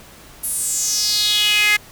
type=tone with high-pass filter sweep; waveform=sawtooth; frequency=418.9 Hz; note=G#4; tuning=15 cents sharp; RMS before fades=-18 dBFS; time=0.43-1.77 s; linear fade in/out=10 ms; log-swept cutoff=11000 to 2000 Hz; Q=4.7; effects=pink hiss -43 dBFS RMS until 1.91 s